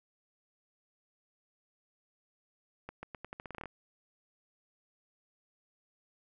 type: accelerating click train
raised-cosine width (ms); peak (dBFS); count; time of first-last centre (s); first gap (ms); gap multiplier
0.5; -27; 13; 2.89-3.657; 140; 0.84
effects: none